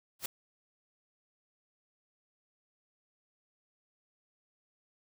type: noise with exponential growth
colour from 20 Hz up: white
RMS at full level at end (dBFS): -29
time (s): 0.19-0.26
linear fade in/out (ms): 5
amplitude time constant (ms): 15
effects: none